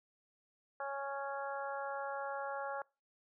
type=harmonic tone; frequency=277.2 Hz; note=C#4; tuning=in tune; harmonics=2 / 3 / 4 / 5 / 6; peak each=-42 / -42 / -46 / -45 / -49 dBFS; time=0.8-2.82 s; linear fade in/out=2 ms; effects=noise-tail reverb RT60 0.3 s tail -25 dB re dry